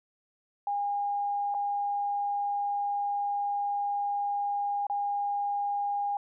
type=tone with dropouts; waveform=sine; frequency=812 Hz; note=G#5; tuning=39 cents flat; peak=-27 dBFS; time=0.67-6.17 s; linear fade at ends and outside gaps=2 ms; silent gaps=1.542-1.547 / 4.868-4.898 s; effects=none